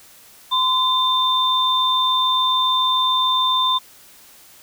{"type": "tone pair together", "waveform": "sine", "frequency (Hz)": [1027, 3580], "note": ["C6", "A7"], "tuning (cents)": [-33, 29], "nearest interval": "octave + minor seventh", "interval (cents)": 2162, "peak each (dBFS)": -18, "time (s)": [0.51, 3.79], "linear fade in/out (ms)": 20, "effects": ["white hiss -47 dBFS RMS until 4.62 s"]}